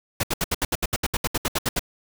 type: noise bursts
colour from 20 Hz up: pink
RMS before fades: -23 dBFS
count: 16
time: 0.2-1.794 s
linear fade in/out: 5 ms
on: 34 ms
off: 70 ms
effects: none